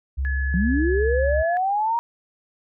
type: tone with pitch glide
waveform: sine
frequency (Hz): 67.5 to 68.09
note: C#2 to C#2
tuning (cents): -45 to -30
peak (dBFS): -21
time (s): 0.17-1.43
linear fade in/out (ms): 20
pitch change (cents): +15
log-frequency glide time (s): 0.88-0.96
type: tone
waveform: sine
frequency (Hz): 1703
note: G#6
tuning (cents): +43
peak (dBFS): -28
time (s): 0.25-1.57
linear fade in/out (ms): 0
type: linear sweep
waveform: sine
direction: up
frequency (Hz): 164.81 to 950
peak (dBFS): -19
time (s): 0.54-1.99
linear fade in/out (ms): 0
effects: none